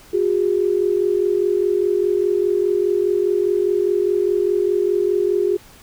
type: tone pair together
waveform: sine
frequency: 361.2 / 406.1 Hz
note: F#4 / G#4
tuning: -42 / -39 cents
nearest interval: major second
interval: 203 cents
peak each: -18 dBFS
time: 0.13-5.57 s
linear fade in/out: 10 ms
effects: pink hiss -46 dBFS RMS until 5.82 s